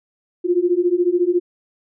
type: beating tone pair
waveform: sine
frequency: 345.6 / 359.6 Hz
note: F4 / F#4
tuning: -18 / -49 cents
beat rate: 14 Hz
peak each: -18 / -17 dBFS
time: 0.44-1.4 s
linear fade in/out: 20 ms
effects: none